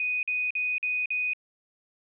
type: tone bursts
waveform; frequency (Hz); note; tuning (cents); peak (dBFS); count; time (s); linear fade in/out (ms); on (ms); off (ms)
sine; 2489; D#7; 0; -25; 5; 0-1.334; 2; 230; 46
effects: none